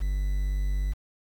triangle tone with quantisation, 48.57 Hz, G1, 15 cents flat, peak -22 dBFS, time 0-0.94 s, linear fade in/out 20 ms, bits 8, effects none

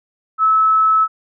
sine tone, 1300 Hz, E6, 24 cents flat, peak -10 dBFS, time 0.38-1.08 s, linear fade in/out 50 ms, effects none

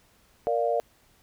sine chord, Bb major, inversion none, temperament equal, 466.2 / 587.3 / 698.5 Hz, Bb4 / D5 / F5, 0 / 0 / 0 cents, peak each -27 dBFS, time 0.47-0.8 s, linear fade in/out 0 ms, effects pink hiss -62 dBFS RMS until 1.22 s

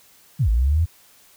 sine linear two-way sweep, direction down then up, 161.1 to 51.91 to 87 Hz, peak -15 dBFS, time 0.39-0.86 s, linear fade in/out 20 ms, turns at 0.49 s, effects white hiss -53 dBFS RMS until 1.36 s

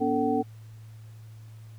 sine tone cluster, 244.4 / 286.7 / 446.3 / 759 Hz, B3 / D4 / A4 / F#5, -18 / -42 / +25 / +44 cents, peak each -28 dBFS, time 0-0.43 s, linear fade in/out 20 ms, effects added 110 Hz sine -43 dBFS peak until 1.78 s + pink hiss -61 dBFS RMS until 1.78 s

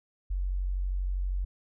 sine tone, 46.25 Hz, F#1, in tune, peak -27 dBFS, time 0.3-1.45 s, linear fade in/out 10 ms, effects none

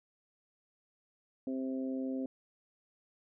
harmonic tone, 131.6 Hz, C3, 10 cents sharp, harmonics 2 / 3 / 4 / 5, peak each -34 / -45 / -43 / -51 dBFS, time 1.47-2.26 s, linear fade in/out 2 ms, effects none

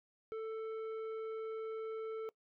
triangle tone with tanh clipping, 442.5 Hz, A4, 10 cents sharp, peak -40 dBFS, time 0.32-2.29 s, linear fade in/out 0 ms, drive 13 dB, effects noise-tail reverb RT60 0.1 s tail -22 dB re dry

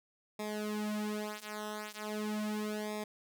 sawtooth tone with flanger, 211.7 Hz, G#3, 33 cents sharp, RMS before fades -38 dBFS, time 0.39-3.04 s, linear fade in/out 5 ms, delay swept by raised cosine 0.67 to 5.17 ms, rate 0.39 Hz, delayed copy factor -0.95, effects none

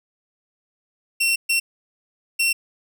sawtooth tone bursts at uneven times, 2718 Hz, F7, 48 cents flat, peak -14 dBFS, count 3, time 1.2-1.36 / 1.49-1.6 / 2.39-2.53 s, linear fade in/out 10 ms, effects none

